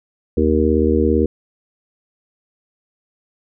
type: harmonic tone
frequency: 77.78 Hz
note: D#2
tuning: in tune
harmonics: 1 / 3 / 4 / 5 / 6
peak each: -19 / -19 / -19 / -19 / -19 dBFS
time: 0.37-1.26 s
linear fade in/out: 5 ms
effects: none